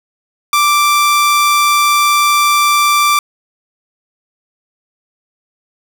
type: tone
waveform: sawtooth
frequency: 1174.7 Hz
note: D6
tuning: in tune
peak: -5 dBFS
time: 0.53-3.19 s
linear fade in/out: 2 ms
effects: none